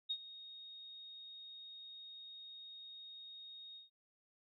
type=tone with ADSR envelope; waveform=sine; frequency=3729 Hz; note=A#7; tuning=in tune; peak=-34 dBFS; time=0.09-3.9 s; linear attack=18 ms; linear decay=62 ms; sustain=-16 dB; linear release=140 ms; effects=none